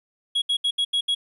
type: tone bursts at uneven times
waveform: triangle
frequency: 3322 Hz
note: G#7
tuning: in tune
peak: -18 dBFS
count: 6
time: 0.35-0.42 / 0.49-0.57 / 0.64-0.71 / 0.78-0.85 / 0.93-1.01 / 1.08-1.15 s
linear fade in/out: 10 ms
effects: resampled to 32000 Hz + 10-bit